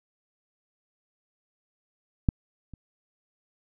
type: clicks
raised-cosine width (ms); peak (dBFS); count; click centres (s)
5; -8 / -30; 2; 2.288 / 2.737
effects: none